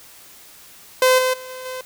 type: tone with level steps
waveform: sawtooth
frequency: 513 Hz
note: C5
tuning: 34 cents flat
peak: -8 / -13 / -30 / -28 / -24 dBFS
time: 1.02-1.81 s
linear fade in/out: 2 ms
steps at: 1.18 / 1.33 / 1.49 / 1.65 s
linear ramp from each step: 10 ms
effects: white hiss -45 dBFS RMS until 1.85 s